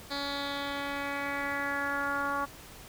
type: tone with low-pass filter sweep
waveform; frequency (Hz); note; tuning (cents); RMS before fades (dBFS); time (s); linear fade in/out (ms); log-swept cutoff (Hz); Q
10% pulse; 281.9; C#4; +29; -33; 0.1-2.46; 20; 4400 to 1200; 3.8
effects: pink hiss -49 dBFS RMS until 2.88 s